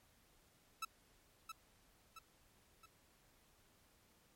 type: tone with echo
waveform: sawtooth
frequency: 1311 Hz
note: E6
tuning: 10 cents flat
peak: -36 dBFS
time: 0.82-0.85 s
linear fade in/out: 5 ms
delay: 670 ms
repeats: 3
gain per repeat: -6 dB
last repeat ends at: 2.86 s
effects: pink hiss -71 dBFS RMS until 4.35 s + MP3 64 kbps